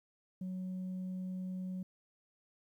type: tone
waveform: sine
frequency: 185 Hz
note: F#3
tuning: in tune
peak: -35 dBFS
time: 0.41-1.83 s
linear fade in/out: 5 ms
effects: tanh soft clip ceiling -36 dBFS + 12-bit